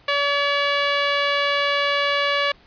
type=tone; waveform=10% pulse; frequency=570 Hz; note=C#5; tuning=48 cents sharp; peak=-10 dBFS; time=0.08-2.52 s; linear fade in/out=5 ms; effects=pink hiss -53 dBFS RMS until 2.66 s + resampled to 11025 Hz